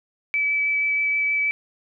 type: tone with vibrato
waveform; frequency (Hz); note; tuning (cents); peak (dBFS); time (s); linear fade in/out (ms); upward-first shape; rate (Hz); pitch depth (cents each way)
sine; 2300; D7; -37; -19; 0.34-1.51; 0; triangle; 6.3; 10
effects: none